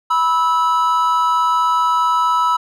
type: tone pair together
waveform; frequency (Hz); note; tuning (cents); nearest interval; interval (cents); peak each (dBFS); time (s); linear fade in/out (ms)
triangle; 981.5 / 1306; B5 / E6; -11 / -17; perfect fourth; 494; -14; 0.1-2.57; 10
effects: none